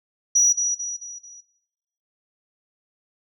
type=tone with echo; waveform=sine; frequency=5830 Hz; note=F#8; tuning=26 cents flat; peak=-12 dBFS; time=0.35-0.53 s; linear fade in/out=10 ms; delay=220 ms; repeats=4; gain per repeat=-7 dB; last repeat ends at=1.41 s; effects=noise-tail reverb RT60 1.0 s tail -21 dB re dry + tanh soft clip ceiling -10 dBFS